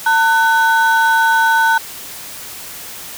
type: ring-modulated tone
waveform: triangle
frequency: 1200 Hz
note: D6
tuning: 37 cents sharp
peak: -5 dBFS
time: 0.06-1.78 s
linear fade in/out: 5 ms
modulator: 298 Hz
effects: white hiss -31 dBFS RMS until 3.17 s